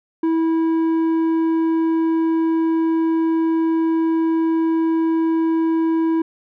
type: tone with low-pass filter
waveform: square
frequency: 325.8 Hz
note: E4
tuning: 20 cents flat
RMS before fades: -18 dBFS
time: 0.23-6.22 s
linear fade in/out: 5 ms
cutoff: 830 Hz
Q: 0.64
effects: none